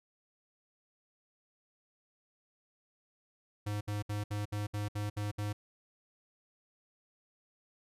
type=tone bursts; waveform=square; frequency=103.83 Hz; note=G#2; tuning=in tune; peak=-34 dBFS; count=9; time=3.66-5.53 s; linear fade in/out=10 ms; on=150 ms; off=65 ms; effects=resampled to 32000 Hz